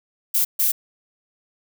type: noise bursts at uneven times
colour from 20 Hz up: violet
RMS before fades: -19 dBFS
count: 2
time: 0.34-0.45 / 0.59-0.72 s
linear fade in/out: 10 ms
effects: none